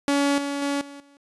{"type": "tone with level steps", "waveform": "sawtooth", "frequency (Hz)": 282.7, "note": "C#4", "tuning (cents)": 34, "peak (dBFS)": [-15, -22, -19, -35, -48], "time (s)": [0.08, 1.17], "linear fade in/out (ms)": 0, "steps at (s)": [0.38, 0.62, 0.81, 1], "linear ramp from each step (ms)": 2, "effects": ["resampled to 24000 Hz"]}